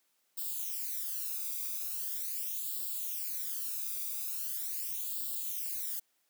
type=noise with flanger; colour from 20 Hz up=violet; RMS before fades=-37 dBFS; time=0.37-6 s; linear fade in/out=10 ms; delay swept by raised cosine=0.24 to 0.84 ms; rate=0.41 Hz; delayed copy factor=+1; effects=white hiss -75 dBFS RMS until 6.29 s + high-pass 200 Hz 12 dB/octave